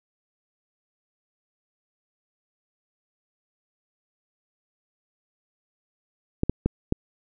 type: clicks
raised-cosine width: 3 ms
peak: -8 dBFS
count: 4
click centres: 6.434 / 6.496 / 6.66 / 6.924 s
effects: none

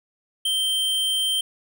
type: tone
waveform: square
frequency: 3134 Hz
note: G7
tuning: 1 cent flat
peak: -21 dBFS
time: 0.45-1.41 s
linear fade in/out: 5 ms
effects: none

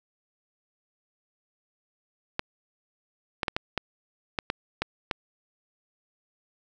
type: clicks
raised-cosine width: 0.3 ms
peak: -10 dBFS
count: 9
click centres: 2.394 / 3.432 / 3.482 / 3.565 / 3.777 / 4.388 / 4.501 / 4.82 / 5.112 s
effects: none

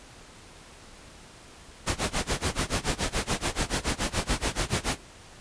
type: noise with tremolo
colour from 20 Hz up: pink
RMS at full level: -25 dBFS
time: 1.86-4.98 s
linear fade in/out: 20 ms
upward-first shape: sine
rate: 7 Hz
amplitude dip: 95%
effects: pink hiss -49 dBFS RMS until 5.4 s + resampled to 22050 Hz

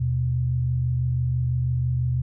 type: tone pair together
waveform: sine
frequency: 78.4 / 124.45 Hz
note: D#2 / B2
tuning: +14 / +14 cents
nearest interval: minor sixth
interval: 800 cents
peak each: -28 / -21 dBFS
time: 0-2.22 s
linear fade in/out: 10 ms
effects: none

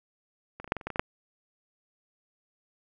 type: clicks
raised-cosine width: 0.5 ms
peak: -26 / -26 / -29 / -8 / -19 / -29 / -18 / -21 / -18 / -7 dBFS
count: 10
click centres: 0.6 / 0.644 / 0.677 / 0.721 / 0.767 / 0.812 / 0.87 / 0.903 / 0.959 / 0.995 s
effects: none

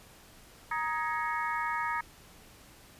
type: harmonic tone with a mistuned harmonic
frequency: 313.6 Hz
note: D#4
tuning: 14 cents sharp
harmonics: 3 / 4 / 5 / 6 / 7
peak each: -33 / -35 / -37 / -39 / -40 dBFS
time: 0.71-2.01 s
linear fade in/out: 5 ms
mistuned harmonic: 5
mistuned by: +110 cents
effects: pink hiss -55 dBFS RMS until 2.99 s + resampled to 32000 Hz

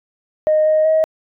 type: tone with pitch steps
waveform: sine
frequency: 618 / 622 / 633 Hz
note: D#5 / D#5 / D#5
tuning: -12 / -1 / +30 cents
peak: -10 dBFS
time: 0.47-1.04 s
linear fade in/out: 0 ms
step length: 190 ms
effects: tanh soft clip ceiling -7 dBFS

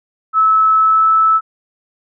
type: tone with pitch glide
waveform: sine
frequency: 1301 to 1309.3 Hz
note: E6 to E6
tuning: -23 to -12 cents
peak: -8 dBFS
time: 0.33-1.41 s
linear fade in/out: 50 ms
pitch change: +11 cents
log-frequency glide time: 0.8-1.09 s
effects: none

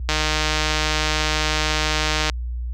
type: click train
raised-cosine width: 0.2 ms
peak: -3 dBFS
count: 341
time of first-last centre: 0.09-2.298 s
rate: 154 Hz
effects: added 60 Hz sine -21 dBFS peak until 2.73 s + high-pass 60 Hz 12 dB/octave

